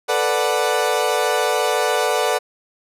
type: chord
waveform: 30% pulse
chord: B minor seventh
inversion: third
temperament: equal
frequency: 440 / 493.9 / 587.3 / 740 Hz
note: A4 / B4 / D5 / F#5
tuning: 0 / 0 / 0 / 0 cents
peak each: -20 dBFS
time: 0.08-2.39 s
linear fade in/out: 20 ms
effects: resampled to 32000 Hz